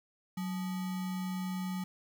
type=tone with sample-and-hold; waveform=sine; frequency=185 Hz; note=F#3; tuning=in tune; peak=-33 dBFS; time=0.37-1.84 s; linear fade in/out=5 ms; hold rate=1050 Hz; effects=none